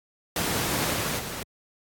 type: noise with level steps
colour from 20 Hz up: pink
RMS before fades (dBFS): -26 / -28 / -34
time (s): 0.36-1.43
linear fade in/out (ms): 2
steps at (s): 0.92 / 1.18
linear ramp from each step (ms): 20
effects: high-pass 80 Hz 12 dB/octave + AAC 64 kbps